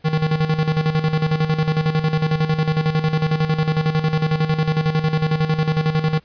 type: tone with tremolo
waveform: square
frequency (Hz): 156.8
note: D#3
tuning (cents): +14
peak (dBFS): -15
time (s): 0.04-6.2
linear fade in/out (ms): 20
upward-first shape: square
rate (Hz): 11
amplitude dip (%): 65
effects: pink hiss -56 dBFS RMS until 6.24 s + resampled to 11025 Hz